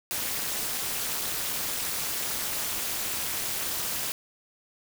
white noise with amplitude modulation, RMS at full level -27 dBFS, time 0.11-4.12 s, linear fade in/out 0 ms, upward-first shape sine, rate 265 Hz, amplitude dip 85%, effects none

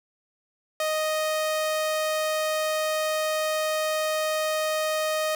sawtooth tone, 622.3 Hz, D#5, in tune, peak -20 dBFS, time 0.8-5.35 s, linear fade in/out 2 ms, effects none

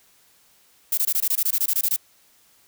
violet noise bursts, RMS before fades -21 dBFS, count 14, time 0.92-1.963 s, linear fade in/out 5 ms, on 55 ms, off 21 ms, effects white hiss -58 dBFS RMS until 2.67 s

